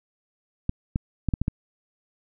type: clicks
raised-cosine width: 5 ms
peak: -11 dBFS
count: 6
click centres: 0.694 / 0.959 / 1.287 / 1.338 / 1.416 / 1.481 s
effects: none